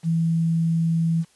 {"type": "tone with quantisation", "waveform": "sine", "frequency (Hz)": 164.8, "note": "E3", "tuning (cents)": 0, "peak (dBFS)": -18, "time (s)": [0.03, 1.25], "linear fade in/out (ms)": 50, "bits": 8, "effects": ["white hiss -59 dBFS RMS until 1.35 s", "resampled to 24000 Hz"]}